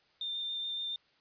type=tone with vibrato; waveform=sine; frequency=3603 Hz; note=A7; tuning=40 cents sharp; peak=-34 dBFS; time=0.21-0.96 s; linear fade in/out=2 ms; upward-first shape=square; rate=7.1 Hz; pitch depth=9 cents each way; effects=white hiss -68 dBFS RMS until 1.2 s + resampled to 11025 Hz